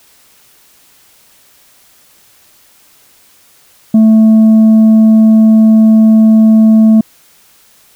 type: tone with tanh clipping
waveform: sine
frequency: 220 Hz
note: A3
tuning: in tune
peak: -3 dBFS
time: 3.94-7.01 s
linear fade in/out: 5 ms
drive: 3 dB
effects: white hiss -46 dBFS RMS until 7.95 s